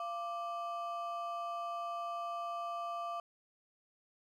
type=ring-modulated tone; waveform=triangle; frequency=932.3 Hz; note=A#5; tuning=in tune; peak=-32 dBFS; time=0-3.2 s; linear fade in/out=2 ms; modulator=244 Hz; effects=none